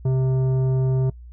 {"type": "tone with tanh clipping", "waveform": "sine", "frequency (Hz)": 130.81, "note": "C3", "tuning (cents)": 0, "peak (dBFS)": -19, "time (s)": [0.05, 1.1], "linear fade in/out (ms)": 5, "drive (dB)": 11, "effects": ["noise-tail reverb RT60 0.1 s tail -23 dB re dry", "added 60 Hz sine -38 dBFS peak until 1.32 s"]}